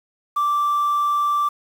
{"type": "tone", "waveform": "sine", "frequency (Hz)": 1170, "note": "D6", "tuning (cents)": -7, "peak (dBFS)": -15, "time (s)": [0.36, 1.49], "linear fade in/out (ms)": 10, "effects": ["tanh soft clip ceiling -15 dBFS", "7-bit"]}